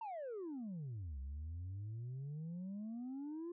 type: exponential two-way sweep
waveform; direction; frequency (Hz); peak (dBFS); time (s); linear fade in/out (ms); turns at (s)
sine; down then up; 932.3 to 65 to 351.8; -40; 0.01-3.52; 5; 1.19
effects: tanh soft clip ceiling -41 dBFS